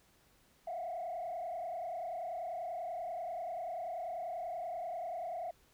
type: tone with frequency modulation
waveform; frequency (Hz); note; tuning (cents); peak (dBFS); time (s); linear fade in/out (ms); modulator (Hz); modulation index
sine; 693; F5; -14; -36; 0.67-5.51; 5; 30.3; 1.5
effects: tanh soft clip ceiling -33 dBFS + pink hiss -68 dBFS RMS until 5.73 s